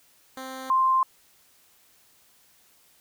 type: tone pair in turn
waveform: 10% pulse / sine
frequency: 262 / 1048 Hz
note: C4 / C6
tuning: +2 / +2 cents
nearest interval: 2 octaves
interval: 2400 cents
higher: second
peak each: -27 / -18 dBFS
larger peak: second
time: 0.37-0.7 / 0.7-1.03 s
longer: neither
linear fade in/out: 2 ms
effects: white hiss -60 dBFS RMS until 3 s